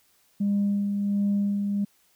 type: tone with tremolo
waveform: sine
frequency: 202 Hz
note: G#3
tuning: 48 cents flat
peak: -19 dBFS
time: 0.4-1.85 s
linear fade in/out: 10 ms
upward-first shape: sine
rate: 1.4 Hz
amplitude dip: 40%
effects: tanh soft clip ceiling -18 dBFS + white hiss -64 dBFS RMS until 2.15 s